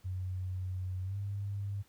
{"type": "tone with pitch glide", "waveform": "sine", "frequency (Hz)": [92.5, 100.29], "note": ["F#2", "G2"], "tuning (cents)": [0, 40], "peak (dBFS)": -34, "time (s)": [0.04, 1.83], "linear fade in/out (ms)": 20, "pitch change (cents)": 140, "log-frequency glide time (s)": [1.03, 1.17], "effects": ["pink hiss -67 dBFS RMS until 1.88 s"]}